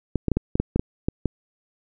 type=clicks; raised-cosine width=3 ms; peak=-8 dBFS; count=10; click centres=0.157 / 0.283 / 0.317 / 0.37 / 0.555 / 0.6 / 0.76 / 0.795 / 1.085 / 1.257 s; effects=none